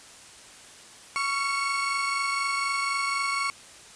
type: tone cluster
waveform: 35% pulse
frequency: 1115 / 1370 / 2206 Hz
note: C#6 / F6 / C#7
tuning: +10 / -34 / -9 cents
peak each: -26 / -33 / -28 dBFS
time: 1.16-3.5 s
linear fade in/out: 0 ms
effects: white hiss -48 dBFS RMS until 3.95 s + resampled to 22050 Hz